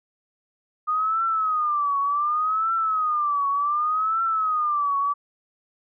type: tone with vibrato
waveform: sine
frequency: 1226 Hz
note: D#6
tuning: 26 cents flat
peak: -20 dBFS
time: 0.87-5.14 s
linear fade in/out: 20 ms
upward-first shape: triangle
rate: 0.67 Hz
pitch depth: 170 cents each way
effects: none